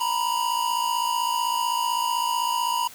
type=tone pair together; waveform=square; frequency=938 / 993.8 Hz; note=A#5 / B5; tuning=+11 / +11 cents; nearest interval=minor second; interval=100 cents; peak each=-26 dBFS; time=0-2.88 s; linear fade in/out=10 ms; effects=white hiss -45 dBFS RMS until 2.94 s